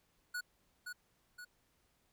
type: tone with echo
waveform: square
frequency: 1463 Hz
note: F#6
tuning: 20 cents flat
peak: -38 dBFS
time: 0.34-0.41 s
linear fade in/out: 10 ms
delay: 520 ms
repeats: 2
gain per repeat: -5 dB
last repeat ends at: 1.45 s
effects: pink hiss -75 dBFS RMS until 2.12 s